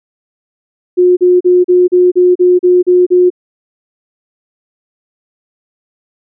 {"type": "tone bursts", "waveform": "sine", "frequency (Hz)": 360, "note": "F#4", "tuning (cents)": -47, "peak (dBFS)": -4, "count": 10, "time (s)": [0.97, 3.303], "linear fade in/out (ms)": 20, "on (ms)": 200, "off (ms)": 37, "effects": []}